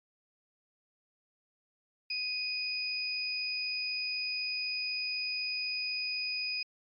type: tone pair together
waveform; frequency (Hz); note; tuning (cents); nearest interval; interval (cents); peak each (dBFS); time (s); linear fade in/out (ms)
sine; 2489 / 4978; D#7 / D#8; 0 / 0; octave; 1200; -35 / -34; 2.1-6.63; 5
effects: MP3 48 kbps